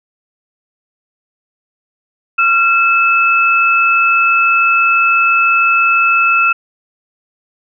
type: tone pair together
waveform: sine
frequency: 1373 / 2610 Hz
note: F6 / E7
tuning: -30 / -18 cents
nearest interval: major seventh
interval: 1112 cents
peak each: -11 dBFS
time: 2.38-6.53 s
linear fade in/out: 10 ms
effects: none